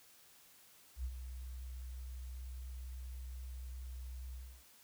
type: tone with ADSR envelope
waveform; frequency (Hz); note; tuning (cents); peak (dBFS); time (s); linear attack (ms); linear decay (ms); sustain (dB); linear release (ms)
sine; 63; B1; +35; -35; 0.96-4.64; 82; 63; -8; 300
effects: white hiss -63 dBFS RMS until 4.83 s